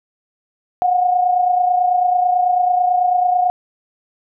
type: tone pair together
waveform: sine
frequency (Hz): 720.9 / 750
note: F#5 / F#5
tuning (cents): -45 / +23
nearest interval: minor second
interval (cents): 68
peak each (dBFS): -13 / -21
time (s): 0.82-3.5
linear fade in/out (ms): 0
effects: none

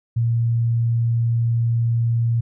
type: tone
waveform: sine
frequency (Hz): 116.54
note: A#2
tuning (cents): 0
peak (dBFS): -16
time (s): 0.16-2.41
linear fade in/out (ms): 10
effects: none

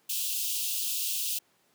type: high-pass noise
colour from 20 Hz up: white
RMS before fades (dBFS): -31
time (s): 0.09-1.39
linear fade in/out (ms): 10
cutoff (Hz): 2600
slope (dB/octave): 96
effects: pink hiss -67 dBFS RMS until 1.74 s + high-pass 200 Hz 12 dB/octave

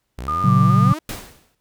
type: exponential sweep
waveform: sawtooth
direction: up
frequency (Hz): 56.7 to 330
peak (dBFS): -24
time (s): 0.18-0.99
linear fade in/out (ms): 5
type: tone with vibrato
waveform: sine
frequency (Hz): 1200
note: D6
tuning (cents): +37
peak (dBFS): -19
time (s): 0.28-0.94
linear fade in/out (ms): 2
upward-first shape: square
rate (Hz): 2.4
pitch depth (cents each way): 22
type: chord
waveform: sine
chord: F# major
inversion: first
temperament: just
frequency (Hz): 115.62 / 138.75 / 185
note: A#2 / C#3 / F#3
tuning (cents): -14 / +2 / 0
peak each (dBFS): -16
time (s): 0.44-0.93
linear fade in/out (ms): 5
type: noise with exponential decay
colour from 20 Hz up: pink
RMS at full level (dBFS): -27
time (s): 1.09-1.55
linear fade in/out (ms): 2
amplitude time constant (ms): 100
effects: pink hiss -72 dBFS RMS until 1.6 s

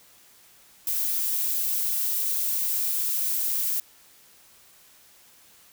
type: noise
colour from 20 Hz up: violet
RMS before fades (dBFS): -26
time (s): 0.87-3.8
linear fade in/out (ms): 2
effects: white hiss -55 dBFS RMS until 5.72 s

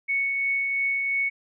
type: tone with tremolo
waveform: sine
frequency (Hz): 2217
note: C#7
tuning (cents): 0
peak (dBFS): -21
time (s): 0.08-1.3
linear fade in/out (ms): 20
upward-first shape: triangle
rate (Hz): 2.9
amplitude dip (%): 30
effects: none

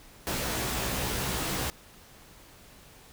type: noise with comb filter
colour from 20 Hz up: pink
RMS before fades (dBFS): -31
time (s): 0.27-1.7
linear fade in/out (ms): 0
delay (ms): 16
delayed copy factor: +0.75
effects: pink hiss -53 dBFS RMS until 3.12 s

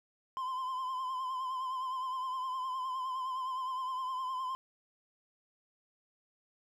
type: tone with vibrato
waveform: triangle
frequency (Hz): 1033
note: C6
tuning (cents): -22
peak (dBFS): -32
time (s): 0.37-4.55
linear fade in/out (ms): 0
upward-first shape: triangle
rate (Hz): 9.7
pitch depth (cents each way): 58
effects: none

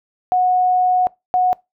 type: tone pair in turn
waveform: sine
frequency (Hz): 732 / 732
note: F#5 / F#5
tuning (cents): -19 / -19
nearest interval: unison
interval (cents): 0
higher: neither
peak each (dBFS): -12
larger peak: neither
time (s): 0.32-1.07 / 1.34-1.53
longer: first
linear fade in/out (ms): 0
effects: noise-tail reverb RT60 0.2 s tail -23 dB re dry

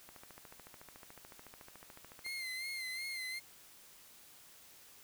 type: click train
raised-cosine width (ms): 0.5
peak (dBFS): -37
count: 31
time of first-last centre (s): 0.09-2.264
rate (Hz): 13.8
type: tone with vibrato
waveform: 30% pulse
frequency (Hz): 2093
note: C7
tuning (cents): 0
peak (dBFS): -37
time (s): 2.24-3.4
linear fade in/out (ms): 20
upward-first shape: sine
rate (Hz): 2.7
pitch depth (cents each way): 53
effects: white hiss -59 dBFS RMS until 5.03 s

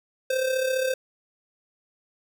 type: tone with amplitude modulation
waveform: square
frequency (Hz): 520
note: C5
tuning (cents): -11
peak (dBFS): -21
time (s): 0.3-0.94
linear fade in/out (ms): 5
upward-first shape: sine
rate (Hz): 34.8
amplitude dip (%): 55
effects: none

